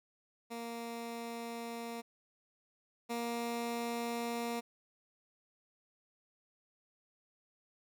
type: tone pair in turn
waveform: 15% pulse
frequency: 233.1 / 235.1 Hz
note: A#3 / A#3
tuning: 0 / +15 cents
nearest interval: unison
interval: 15 cents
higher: second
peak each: -34 / -29 dBFS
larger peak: second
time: 0.5-2.02 / 3.09-4.61 s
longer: neither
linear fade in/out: 20 ms
effects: none